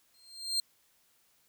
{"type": "tone with exponential growth", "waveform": "35% pulse", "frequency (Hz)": 4186, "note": "C8", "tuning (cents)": 0, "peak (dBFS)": -24, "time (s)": [0.14, 0.6], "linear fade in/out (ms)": 2, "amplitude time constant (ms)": 100, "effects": ["white hiss -69 dBFS RMS until 1.48 s"]}